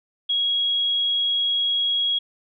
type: tone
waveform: sine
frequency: 3310 Hz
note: G#7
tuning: 6 cents flat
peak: -19 dBFS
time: 0.29-2.19 s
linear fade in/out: 10 ms
effects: none